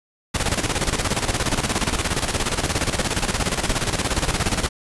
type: noise with tremolo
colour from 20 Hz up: pink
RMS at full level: -20 dBFS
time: 0.34-4.69 s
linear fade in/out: 10 ms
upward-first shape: square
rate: 17 Hz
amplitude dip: 65%
effects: resampled to 24000 Hz